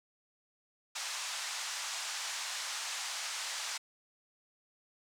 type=band-pass noise; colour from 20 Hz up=white; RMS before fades=-39 dBFS; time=0.95-3.78 s; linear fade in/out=10 ms; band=760 to 7500 Hz; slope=24 dB/octave; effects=none